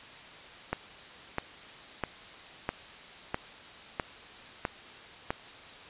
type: click train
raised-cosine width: 0.5 ms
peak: -14 dBFS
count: 8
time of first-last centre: 0.73-5.305 s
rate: 1.53 Hz
effects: white hiss -48 dBFS RMS until 5.89 s + resampled to 8000 Hz